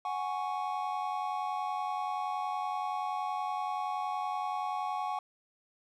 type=chord; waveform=triangle; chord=F# suspended second; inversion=none; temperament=equal; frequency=740 / 830.6 / 1108.7 Hz; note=F#5 / G#5 / C#6; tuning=0 / 0 / 0 cents; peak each=-34 / -34 / -35 dBFS; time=0.05-5.19 s; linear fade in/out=2 ms; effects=none